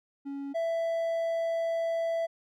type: tone pair in turn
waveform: triangle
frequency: 278.9 / 663.3 Hz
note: C#4 / E5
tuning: +11 / +11 cents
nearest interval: octave + minor third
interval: 1500 cents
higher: second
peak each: -32 / -25 dBFS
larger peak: second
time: 0.25-0.54 / 0.54-2.27 s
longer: second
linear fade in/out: 20 ms
effects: none